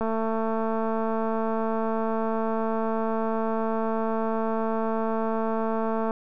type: click train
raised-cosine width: 1 ms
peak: -15 dBFS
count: 1361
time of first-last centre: 0.01-6.109 s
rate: 223 Hz
effects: none